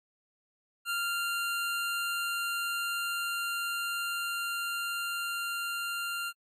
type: tone with level ramp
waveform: 25% pulse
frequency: 1391 Hz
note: F6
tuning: 7 cents flat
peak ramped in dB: -26 to -29 dBFS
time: 0.85-6.33 s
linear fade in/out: 50 ms
effects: AAC 64 kbps